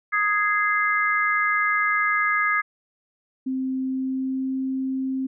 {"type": "harmonic tone", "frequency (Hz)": 415.3, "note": "G#4", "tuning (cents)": 0, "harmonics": [3, 4, 5], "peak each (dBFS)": [-23, -23, -24], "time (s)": [0.12, 2.62], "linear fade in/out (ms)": 20}
{"type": "tone with pitch glide", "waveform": "sine", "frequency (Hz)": [261.6, 263.9], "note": ["C4", "C4"], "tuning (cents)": [0, 15], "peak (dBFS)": -23, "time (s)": [3.46, 5.27], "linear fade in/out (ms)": 10, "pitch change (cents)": 15, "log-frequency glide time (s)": [3.77, 4.57]}
{"effects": []}